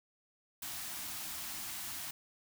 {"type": "band-stop noise", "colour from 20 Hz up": "white", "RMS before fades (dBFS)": -42, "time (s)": [0.62, 2.11], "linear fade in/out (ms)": 5, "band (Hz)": [360, 620], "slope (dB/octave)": 96, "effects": []}